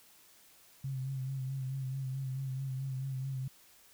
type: tone with vibrato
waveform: sine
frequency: 132.9 Hz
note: C3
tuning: 27 cents sharp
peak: -34 dBFS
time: 0.84-3.48 s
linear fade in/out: 5 ms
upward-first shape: sine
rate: 4.6 Hz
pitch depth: 41 cents each way
effects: white hiss -61 dBFS RMS until 3.93 s